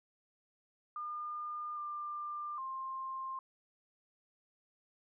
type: tone with pitch steps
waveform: sine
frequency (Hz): 1209 / 1193 / 1057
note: D6 / D6 / C6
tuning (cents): +50 / +27 / +17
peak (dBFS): -38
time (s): 0.96-3.39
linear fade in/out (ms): 2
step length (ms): 810
effects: none